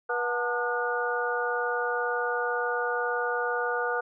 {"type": "harmonic tone with a mistuned harmonic", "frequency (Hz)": 242, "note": "B3", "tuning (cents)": -35, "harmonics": [2, 3, 4, 5, 6], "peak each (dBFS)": [-30, -34, -35, -34, -30], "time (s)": [0.09, 4.01], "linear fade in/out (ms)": 10, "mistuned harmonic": 4, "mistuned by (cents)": -140, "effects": []}